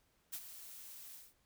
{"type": "noise with ADSR envelope", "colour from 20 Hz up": "blue", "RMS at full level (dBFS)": -41, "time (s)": [0.32, 1.34], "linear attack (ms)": 18, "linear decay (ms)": 58, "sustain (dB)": -11, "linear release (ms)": 200, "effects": ["pink hiss -75 dBFS RMS until 1.45 s"]}